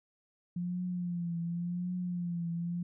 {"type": "tone with vibrato", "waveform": "sine", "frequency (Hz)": 174.61, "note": "F3", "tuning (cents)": 0, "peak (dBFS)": -32, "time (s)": [0.56, 2.83], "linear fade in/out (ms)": 5, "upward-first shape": "triangle", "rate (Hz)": 0.9, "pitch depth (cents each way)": 65, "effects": []}